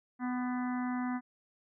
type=harmonic tone with a mistuned harmonic; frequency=249.7 Hz; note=B3; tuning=19 cents sharp; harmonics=1 / 3 / 4 / 5 / 6 / 7 / 8; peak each=-32 / -42 / -44 / -46 / -48 / -49 / -50 dBFS; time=0.19-1.21 s; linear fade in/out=50 ms; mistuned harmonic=5; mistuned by=-31 cents; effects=none